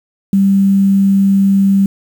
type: tone with quantisation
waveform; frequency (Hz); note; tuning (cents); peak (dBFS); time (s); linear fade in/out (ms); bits
sine; 196; G3; 0; -7; 0.33-1.86; 2; 6
effects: none